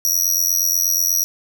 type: tone with amplitude modulation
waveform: sawtooth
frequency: 5760 Hz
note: F#8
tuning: 47 cents flat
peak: -9 dBFS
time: 0.05-1.24 s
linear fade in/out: 0 ms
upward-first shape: sine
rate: 88.3 Hz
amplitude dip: 95%
effects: none